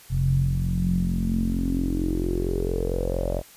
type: tone with low-pass filter sweep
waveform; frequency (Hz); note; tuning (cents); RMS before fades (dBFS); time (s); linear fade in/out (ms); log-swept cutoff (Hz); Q
sawtooth; 44.39; F1; +29; -24; 0.09-3.43; 50; 120 to 610; 8.3
effects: white hiss -49 dBFS RMS until 3.56 s + resampled to 32000 Hz